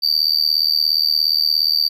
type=tone with amplitude modulation; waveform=triangle; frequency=4627 Hz; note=D8; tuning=27 cents flat; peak=-9 dBFS; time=0.02-1.89 s; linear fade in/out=20 ms; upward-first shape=sine; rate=77.1 Hz; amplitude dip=95%; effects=none